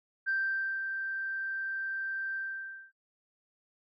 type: tone with ADSR envelope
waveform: sine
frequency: 1568 Hz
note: G6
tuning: in tune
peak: -26 dBFS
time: 0.26-2.92 s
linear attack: 28 ms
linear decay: 520 ms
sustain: -6 dB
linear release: 560 ms
effects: noise-tail reverb RT60 0.2 s tail -20 dB re dry + tanh soft clip ceiling -22 dBFS